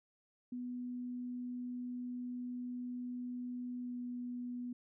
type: tone with pitch glide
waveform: sine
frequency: 246.9 to 245.2 Hz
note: B3 to B3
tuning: 0 to -12 cents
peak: -39 dBFS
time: 0.52-4.73 s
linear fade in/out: 5 ms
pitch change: -12 cents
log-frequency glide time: 3.82-3.93 s
effects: none